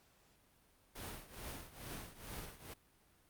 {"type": "noise with tremolo", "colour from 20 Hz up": "pink", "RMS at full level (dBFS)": -45, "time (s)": [0.95, 2.74], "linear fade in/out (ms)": 10, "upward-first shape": "triangle", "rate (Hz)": 2.3, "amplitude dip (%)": 85, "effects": ["pink hiss -70 dBFS RMS until 3.29 s", "Opus 48 kbps"]}